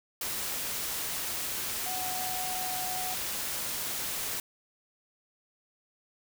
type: tone in noise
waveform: sine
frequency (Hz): 740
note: F#5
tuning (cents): 0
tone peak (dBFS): -36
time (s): 1.86-3.14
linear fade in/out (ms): 2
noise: white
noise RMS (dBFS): -34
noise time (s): 0.21-4.4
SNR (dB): -5
effects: none